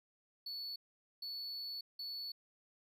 triangle tone bursts at uneven times, 4435 Hz, C#8, in tune, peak -40 dBFS, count 3, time 0.46-0.76 / 1.22-1.81 / 1.99-2.32 s, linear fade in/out 5 ms, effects none

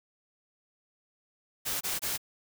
white noise bursts, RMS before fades -32 dBFS, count 3, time 1.65-2.178 s, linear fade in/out 20 ms, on 160 ms, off 24 ms, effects none

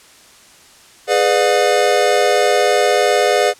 square chord, G# diminished seventh, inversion none, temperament just, 415.3 / 498.4 / 598 / 717.6 Hz, G#4 / B4 / D5 / F5, 0 / +16 / +31 / +47 cents, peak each -18 dBFS, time 1.07-3.54 s, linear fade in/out 50 ms, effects white hiss -45 dBFS RMS until 3.59 s + low-pass 9000 Hz 12 dB/octave

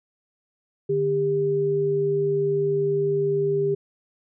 sine tone pair together, 149.61 / 399.4 Hz, D3 / G4, +32 / +32 cents, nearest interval octave + perfect fourth, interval 1700 cents, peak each -28 / -20 dBFS, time 0.89-3.75 s, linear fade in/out 10 ms, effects none

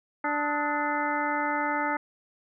harmonic tone with a mistuned harmonic, 293.7 Hz, D4, in tune, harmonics 1 / 2 / 3 / 4 / 5 / 6 / 7, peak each -33 / -35 / -29 / -33 / -34 / -36 / -35 dBFS, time 0.24-1.97 s, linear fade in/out 5 ms, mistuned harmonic 4, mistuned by +130 cents, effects none

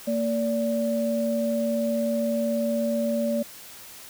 sine tone pair together, 229.4 / 578 Hz, A#3 / D5, -28 / -28 cents, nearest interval octave + major third, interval 1600 cents, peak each -25 dBFS, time 0.07-3.43 s, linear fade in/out 10 ms, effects white hiss -44 dBFS RMS until 4.09 s

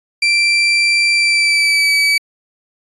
30% pulse tone with pitch glide, 2353 to 2290 Hz, D7 to D7, +3 to -44 cents, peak -8 dBFS, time 0.22-2.18 s, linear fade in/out 5 ms, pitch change -47 cents, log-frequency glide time 1.14-1.93 s, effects resampled to 24000 Hz

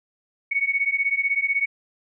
sine beating tone pair, 2217 / 2233 Hz, C#7 / C#7, 0 / +12 cents, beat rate 16 Hz, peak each -23 dBFS, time 0.51-1.66 s, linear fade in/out 10 ms, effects none

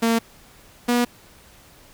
sawtooth tone pair in turn, 228.8 / 241.9 Hz, A#3 / B3, -32 / -36 cents, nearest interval minor second, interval 96 cents, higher second, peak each -13 dBFS, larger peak neither, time 0.02-0.19 / 0.88-1.05 s, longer neither, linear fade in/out 10 ms, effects pink hiss -50 dBFS RMS until 1.93 s

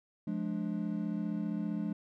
triangle chord, D diminished, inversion first, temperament just, 176.2 / 211.4 / 293.7 Hz, F3 / Ab3 / D4, +16 / +31 / 0 cents, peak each -35 / -33 / -37 dBFS, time 0.27-1.93 s, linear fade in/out 5 ms, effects none

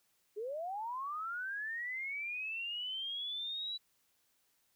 sine linear sweep, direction up, 398.4 to 3951 Hz, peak -37 dBFS, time 0.36-3.78 s, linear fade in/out 20 ms, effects white hiss -75 dBFS RMS until 4.75 s

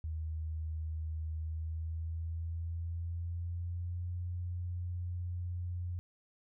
sine tone with pitch glide, 79.2 to 88.39 Hz, D#2 to F2, +31 to +21 cents, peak -35 dBFS, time 0.04-5.99 s, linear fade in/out 0 ms, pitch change +190 cents, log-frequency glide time 1.37-4.1 s, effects none

